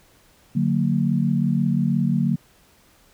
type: chord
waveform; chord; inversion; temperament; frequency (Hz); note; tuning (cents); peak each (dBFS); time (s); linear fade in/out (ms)
sine; D augmented; none; just; 146.83 / 183.54 / 229.4; D3 / F#3 / A#3; 0 / -14 / -28; -22; 0.55-2.36; 10
effects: pink hiss -56 dBFS RMS until 3.13 s